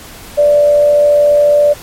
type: tone with frequency modulation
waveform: sine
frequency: 586 Hz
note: D5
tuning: 4 cents flat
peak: -5 dBFS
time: 0.37-1.74 s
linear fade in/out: 20 ms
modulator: 85.5 Hz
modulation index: 0.22
effects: pink hiss -33 dBFS RMS until 1.82 s + MP3 64 kbps